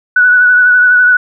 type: tone with vibrato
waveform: sine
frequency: 1480 Hz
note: F#6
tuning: in tune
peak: -4 dBFS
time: 0.16-1.17 s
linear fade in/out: 5 ms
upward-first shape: triangle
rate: 12 Hz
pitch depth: 32 cents each way
effects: none